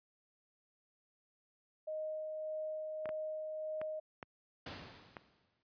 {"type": "tone with tremolo", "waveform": "sine", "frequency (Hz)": 622, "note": "D#5", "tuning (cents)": -1, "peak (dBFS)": -37, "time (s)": [1.87, 4], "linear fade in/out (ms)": 10, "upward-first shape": "sine", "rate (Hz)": 1.7, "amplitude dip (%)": 25}
{"type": "clicks", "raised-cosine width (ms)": 0.5, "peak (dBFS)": -29, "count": 5, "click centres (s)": [3.057, 3.091, 3.815, 4.228, 5.168]}
{"type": "noise with exponential decay", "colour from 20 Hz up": "pink", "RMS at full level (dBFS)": -43, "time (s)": [4.66, 5.63], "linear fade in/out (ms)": 5, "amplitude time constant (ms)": 210}
{"effects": ["high-pass 80 Hz 12 dB/octave", "resampled to 11025 Hz"]}